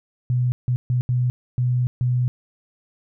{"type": "tone bursts at uneven times", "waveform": "sine", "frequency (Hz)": 124.3, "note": "B2", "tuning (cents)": 12, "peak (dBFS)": -17, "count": 6, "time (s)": [[0.3, 0.52], [0.68, 0.76], [0.9, 1.01], [1.09, 1.3], [1.58, 1.87], [2.01, 2.28]], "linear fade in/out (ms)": 0, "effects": []}